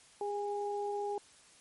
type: tone pair together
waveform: sine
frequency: 407.9 / 820 Hz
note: G#4 / G#5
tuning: -31 / -22 cents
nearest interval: octave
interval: 1209 cents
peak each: -35 / -37 dBFS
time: 0.21-1.18 s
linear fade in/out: 2 ms
effects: white hiss -60 dBFS RMS until 1.6 s + MP3 48 kbps